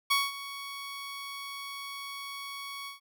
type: tone with ADSR envelope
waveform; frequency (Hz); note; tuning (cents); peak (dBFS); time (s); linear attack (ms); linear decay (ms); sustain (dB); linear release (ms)
15% pulse; 1116; C#6; +11; -16; 0.1-3; 13; 200; -16; 130
effects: none